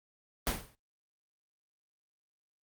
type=noise with exponential decay; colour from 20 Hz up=pink; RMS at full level=-27 dBFS; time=0.47-0.75 s; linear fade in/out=0 ms; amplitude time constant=60 ms; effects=Opus 32 kbps